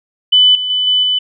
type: tone with level steps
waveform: sine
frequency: 3000 Hz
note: F#7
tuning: 23 cents sharp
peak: -5 / -16 / -12 / -9 / -11 dBFS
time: 0.32-1.19 s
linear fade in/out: 10 ms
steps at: 0.55 / 0.7 / 0.87 / 1.03 s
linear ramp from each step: 2 ms
effects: none